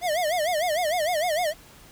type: tone with vibrato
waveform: square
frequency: 659.3 Hz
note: E5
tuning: in tune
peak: -23 dBFS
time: 0.01-1.54 s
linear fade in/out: 50 ms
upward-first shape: sine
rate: 6.6 Hz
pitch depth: 180 cents each way
effects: pink hiss -50 dBFS RMS until 1.91 s